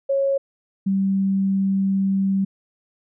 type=tone pair in turn; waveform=sine; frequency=549 / 194.1 Hz; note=C#5 / G3; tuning=-17 / -17 cents; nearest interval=octave + tritone; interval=1800 cents; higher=first; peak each=-17 dBFS; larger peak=neither; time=0.09-0.38 / 0.86-2.45 s; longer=second; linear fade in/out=10 ms; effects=none